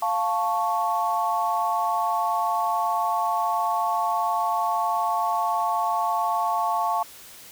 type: chord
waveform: sine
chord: F augmented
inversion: none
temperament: equal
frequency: 698.5 / 880 / 1108.7 Hz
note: F5 / A5 / C#6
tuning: 0 / 0 / 0 cents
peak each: -26 / -25 / -26 dBFS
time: 0.02-7.03 s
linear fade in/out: 5 ms
effects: white hiss -45 dBFS RMS until 7.51 s